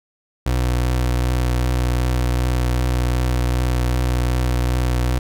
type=tone with vibrato; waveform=30% pulse; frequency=61.74 Hz; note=B1; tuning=in tune; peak=-14 dBFS; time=0.46-5.19 s; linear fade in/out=5 ms; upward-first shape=triangle; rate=2.6 Hz; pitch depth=20 cents each way; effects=none